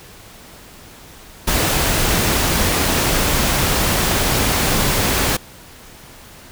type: noise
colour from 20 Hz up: pink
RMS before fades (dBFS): -17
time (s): 1.47-5.37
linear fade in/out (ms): 10
effects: pink hiss -41 dBFS RMS until 6.51 s